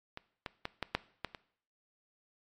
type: clicks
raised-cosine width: 0.3 ms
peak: -25 / -21 / -19 / -17 / -12 / -18 / -27 dBFS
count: 7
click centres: 0.174 / 0.462 / 0.654 / 0.827 / 0.95 / 1.247 / 1.348 s
effects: noise-tail reverb RT60 0.6 s tail -19 dB re dry + MP3 64 kbps